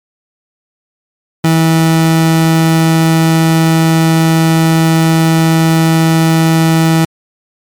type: tone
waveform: 30% pulse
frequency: 162.3 Hz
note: E3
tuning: 27 cents flat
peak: -4 dBFS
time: 1.44-7.05 s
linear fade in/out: 5 ms
effects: MP3 96 kbps